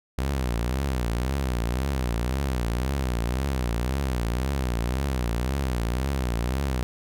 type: tone with vibrato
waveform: sawtooth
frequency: 63 Hz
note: B1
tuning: 35 cents sharp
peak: -20 dBFS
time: 0.18-6.83 s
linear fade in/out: 0 ms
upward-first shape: triangle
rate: 1.9 Hz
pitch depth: 200 cents each way
effects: none